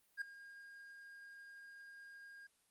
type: tone with ADSR envelope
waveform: triangle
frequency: 1619 Hz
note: G#6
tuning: 45 cents flat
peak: -34 dBFS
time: 0.17-2.47 s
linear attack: 45 ms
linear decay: 4 ms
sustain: -17 dB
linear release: 8 ms
effects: white hiss -75 dBFS RMS until 2.7 s + Opus 32 kbps